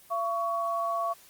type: tone pair together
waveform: sine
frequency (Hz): 679.9 / 1121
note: F5 / C#6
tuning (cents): -47 / +19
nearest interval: major sixth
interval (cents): 866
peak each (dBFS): -30 / -29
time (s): 0.1-1.14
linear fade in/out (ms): 20
effects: white hiss -55 dBFS RMS until 1.29 s + Opus 24 kbps